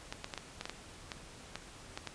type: clicks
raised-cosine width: 0.2 ms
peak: -21 dBFS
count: 11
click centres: 0.125 / 0.244 / 0.338 / 0.377 / 0.611 / 0.655 / 0.696 / 1.118 / 1.556 / 1.975 / 2.073 s
effects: pink hiss -52 dBFS RMS until 2.14 s + resampled to 22050 Hz